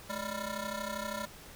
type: ring-modulated tone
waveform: 15% pulse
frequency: 396.6 Hz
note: G4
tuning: 20 cents sharp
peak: -26 dBFS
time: 0.09-1.26 s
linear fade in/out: 10 ms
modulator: 182 Hz
effects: pink hiss -51 dBFS RMS until 1.55 s